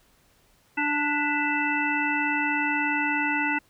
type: harmonic tone with a mistuned harmonic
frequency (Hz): 293.9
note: D4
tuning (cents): +1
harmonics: 1 / 3 / 5 / 7 / 9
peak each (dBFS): -29 / -29 / -29 / -29 / -29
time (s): 0.77-3.59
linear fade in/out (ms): 10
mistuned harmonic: 7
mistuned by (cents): -58
effects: pink hiss -62 dBFS RMS until 3.69 s